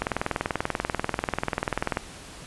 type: click train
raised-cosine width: 0.5 ms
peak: -9 dBFS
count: 41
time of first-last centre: 0.02-1.971 s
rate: 20.5 Hz
effects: pink hiss -43 dBFS RMS until 2.46 s + resampled to 24000 Hz